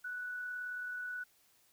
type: tone with amplitude modulation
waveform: sine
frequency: 1480 Hz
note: F#6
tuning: in tune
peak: -37 dBFS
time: 0.04-1.24 s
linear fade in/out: 10 ms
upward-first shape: sine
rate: 38.6 Hz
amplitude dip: 25%
effects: white hiss -69 dBFS RMS until 1.72 s